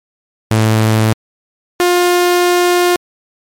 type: tone pair in turn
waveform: sawtooth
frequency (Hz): 110 / 354.4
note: A2 / F4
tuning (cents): 0 / +25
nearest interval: octave + minor sixth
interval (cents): 2025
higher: second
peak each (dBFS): -5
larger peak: neither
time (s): 0.51-1.13 / 1.8-2.96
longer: second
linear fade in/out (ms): 0
effects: MP3 64 kbps